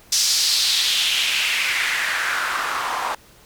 white noise with band-pass filter sweep, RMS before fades -21 dBFS, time 0.12-3.15 s, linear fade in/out 5 ms, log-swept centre 5600 to 930 Hz, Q 2.8, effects pink hiss -50 dBFS RMS until 3.45 s

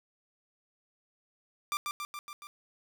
sawtooth tone with echo, 1183 Hz, D6, 12 cents sharp, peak -26 dBFS, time 1.72-1.77 s, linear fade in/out 0 ms, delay 140 ms, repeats 5, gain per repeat -3 dB, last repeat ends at 2.47 s, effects 10-bit

